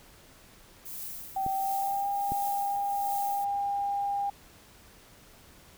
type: noise with tremolo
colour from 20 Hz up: violet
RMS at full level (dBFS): -38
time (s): 0.85-3.45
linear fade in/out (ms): 10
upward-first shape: triangle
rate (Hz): 1.4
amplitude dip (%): 75
type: tone with pitch glide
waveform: sine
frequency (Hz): 775 to 803.7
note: G5 to G5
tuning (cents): -20 to +43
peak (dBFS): -27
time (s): 1.36-4.3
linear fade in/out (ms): 5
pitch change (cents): +63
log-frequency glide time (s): 1.53-2.13
type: clicks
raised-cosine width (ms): 3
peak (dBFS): -25 / -23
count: 2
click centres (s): 1.464 / 2.32
effects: pink hiss -55 dBFS RMS until 5.77 s